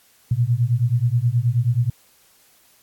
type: beating tone pair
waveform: sine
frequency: 115.5 / 124.9 Hz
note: A#2 / B2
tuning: -16 / +20 cents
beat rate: 9.4 Hz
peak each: -19 dBFS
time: 0.31-1.9 s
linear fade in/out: 5 ms
effects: white hiss -56 dBFS RMS until 2.82 s + AAC 64 kbps